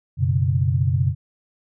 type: chord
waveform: sine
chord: F# suspended fourth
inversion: none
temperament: just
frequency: 92.5 / 123.33 / 138.75 Hz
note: F#2 / B2 / C#3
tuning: 0 / -2 / +2 cents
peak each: -21 dBFS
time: 0.17-1.15 s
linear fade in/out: 50 ms
effects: none